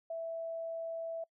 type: tone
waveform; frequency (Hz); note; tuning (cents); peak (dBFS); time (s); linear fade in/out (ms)
sine; 659.3; E5; 0; -36; 0.1-1.24; 5
effects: noise-tail reverb RT60 0.1 s tail -26 dB re dry